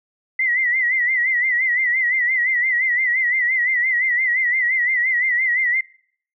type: tone with vibrato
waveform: sine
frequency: 2000 Hz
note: B6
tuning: 21 cents sharp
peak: -16 dBFS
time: 0.39-5.81 s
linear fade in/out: 5 ms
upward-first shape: sine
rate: 5.8 Hz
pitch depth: 93 cents each way
effects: noise-tail reverb RT60 0.6 s tail -24 dB re dry